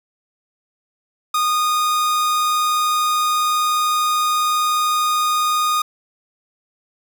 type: tone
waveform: 45% pulse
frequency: 1231 Hz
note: D#6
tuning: 19 cents flat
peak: -16 dBFS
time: 1.34-5.82 s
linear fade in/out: 5 ms
effects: none